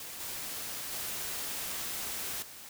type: noise with level steps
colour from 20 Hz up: white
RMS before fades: -43 / -39 / -37 / -48 dBFS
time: 0-2.69 s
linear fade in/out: 2 ms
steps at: 0.2 / 0.92 / 2.42 s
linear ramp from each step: 5 ms
effects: none